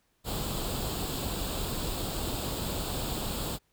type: noise with comb filter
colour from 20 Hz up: pink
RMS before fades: -33 dBFS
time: 0.24-3.59 s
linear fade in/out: 50 ms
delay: 0.25 ms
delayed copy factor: +0.65
effects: pink hiss -72 dBFS RMS until 3.72 s